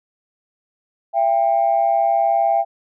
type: tone pair together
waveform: sine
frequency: 674 / 793.6 Hz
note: E5 / G5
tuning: +38 / +21 cents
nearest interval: minor third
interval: 283 cents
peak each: -16 dBFS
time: 1.13-2.65 s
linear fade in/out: 50 ms
effects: tanh soft clip ceiling -7 dBFS